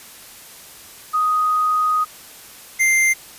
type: tone pair in turn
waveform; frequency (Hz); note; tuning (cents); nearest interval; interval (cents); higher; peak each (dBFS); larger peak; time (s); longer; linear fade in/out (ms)
sine / square; 1248 / 2093; D#6 / C7; +5 / 0; major sixth; 895; second; -15 / -14; second; 1.13-2.05 / 2.79-3.14; first; 20
effects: white hiss -41 dBFS RMS until 3.38 s + resampled to 32000 Hz